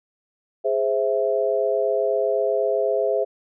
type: chord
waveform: sine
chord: Ab augmented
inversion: none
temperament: equal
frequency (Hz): 415.3 / 523.3 / 659.3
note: Ab4 / C5 / E5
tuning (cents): 0 / 0 / 0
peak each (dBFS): -23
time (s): 0.64-3.25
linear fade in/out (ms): 20
effects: none